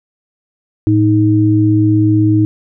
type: tone pair together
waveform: sine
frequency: 110 / 314 Hz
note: A2 / D#4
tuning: 0 / +16 cents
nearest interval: octave + tritone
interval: 1816 cents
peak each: -11 / -10 dBFS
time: 0.87-2.45 s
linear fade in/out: 0 ms
effects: none